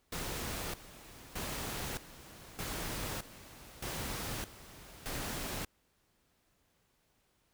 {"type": "noise with tremolo", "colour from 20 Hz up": "pink", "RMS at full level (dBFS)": -39, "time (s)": [0.12, 5.65], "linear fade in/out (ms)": 5, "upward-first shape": "square", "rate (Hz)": 0.81, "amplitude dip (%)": 80, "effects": ["pink hiss -74 dBFS RMS until 7.53 s"]}